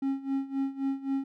triangle tone with tremolo, 271.7 Hz, C#4, 35 cents flat, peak -23 dBFS, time 0.02-1.24 s, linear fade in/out 5 ms, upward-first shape sine, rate 3.8 Hz, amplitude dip 85%, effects none

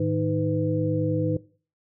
sine tone cluster, 107 / 156.1 / 312.5 / 500 Hz, A2 / D#3 / D#4 / B4, -48 / +6 / +8 / +21 cents, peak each -27 dBFS, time 0-1.37 s, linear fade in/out 5 ms, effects noise-tail reverb RT60 0.4 s tail -19 dB re dry

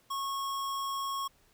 square tone, 1096 Hz, C#6, 20 cents flat, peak -33 dBFS, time 0.1-1.28 s, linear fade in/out 10 ms, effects pink hiss -66 dBFS RMS until 1.53 s

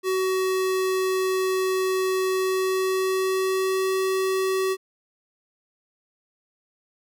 square tone with pitch glide, 375.9 to 379.8 Hz, F#4 to F#4, +27 to +45 cents, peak -22 dBFS, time 0.03-4.77 s, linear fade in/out 50 ms, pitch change +18 cents, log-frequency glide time 2.26-3.96 s, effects none

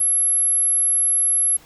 sine tone, 11130 Hz, F9, 7 cents flat, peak -13 dBFS, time 0-1.57 s, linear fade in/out 10 ms, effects tanh soft clip ceiling -14 dBFS + pink hiss -49 dBFS RMS until 1.65 s

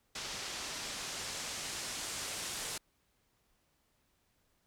white noise with low-pass filter sweep, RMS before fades -41 dBFS, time 0.15-2.78 s, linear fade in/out 5 ms, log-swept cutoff 5600 to 8600 Hz, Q 0.98, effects pink hiss -75 dBFS RMS until 4.66 s

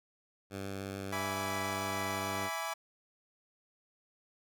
10% pulse tone with vibrato, 97.7 Hz, G2, 5 cents flat, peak -30 dBFS, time 0.5-2.5 s, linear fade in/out 50 ms, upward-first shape sine, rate 6.9 Hz, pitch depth 9 cents each way
25% pulse chord, E dominant seventh, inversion none, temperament equal with one note detuned, 659.3 / 830.6 / 987.8 / 1157.1 Hz, E5 / G#5 / B5 / D6, 0 / 0 / 0 / -26 cents, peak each -37 dBFS, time 1.12-2.74 s, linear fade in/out 10 ms
effects none

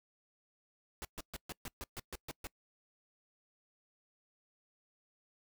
pink noise bursts, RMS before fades -43 dBFS, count 10, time 1.02-2.47 s, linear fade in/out 0 ms, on 28 ms, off 130 ms, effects noise-tail reverb RT60 0.1 s tail -25 dB re dry

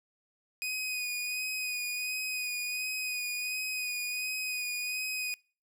sawtooth tone with vibrato, 2489 Hz, D#7, in tune, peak -29 dBFS, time 0.62-5.34 s, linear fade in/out 0 ms, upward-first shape sine, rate 1.4 Hz, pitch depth 24 cents each way, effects noise-tail reverb RT60 0.4 s tail -26 dB re dry

